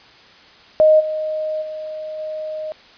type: tone with level steps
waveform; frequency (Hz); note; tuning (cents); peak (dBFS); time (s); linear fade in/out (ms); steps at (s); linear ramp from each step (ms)
sine; 621; D#5; -3; -8 / -20 / -26 / -24; 0.8-2.72; 0; 0.99 / 1.61 / 2.18; 20
effects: white hiss -46 dBFS RMS until 2.97 s + resampled to 11025 Hz